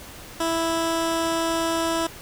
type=tone with low-pass filter; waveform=15% pulse; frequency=329.6 Hz; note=E4; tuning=in tune; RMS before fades=-24 dBFS; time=0.4-2.07 s; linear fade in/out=5 ms; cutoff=9700 Hz; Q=1.2; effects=pink hiss -41 dBFS RMS until 2.21 s